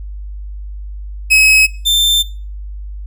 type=tone pair in turn; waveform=40% pulse; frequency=2557 / 3570 Hz; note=D#7 / A7; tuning=+47 / +24 cents; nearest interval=tritone; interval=577 cents; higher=second; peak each=-5 / -9 dBFS; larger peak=first; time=1.3-1.67 / 1.85-2.23 s; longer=second; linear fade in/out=20 ms; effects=noise-tail reverb RT60 0.4 s tail -20 dB re dry + added 50 Hz sine -24 dBFS peak until 3.06 s